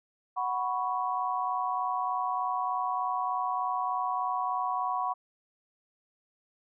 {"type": "chord", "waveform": "sine", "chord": "F# suspended fourth", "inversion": "none", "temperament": "just", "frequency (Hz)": [740, 986.7, 1110], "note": ["F#5", "B5", "C#6"], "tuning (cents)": [0, -2, 2], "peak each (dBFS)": -32, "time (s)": [0.36, 5.14], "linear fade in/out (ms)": 20, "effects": []}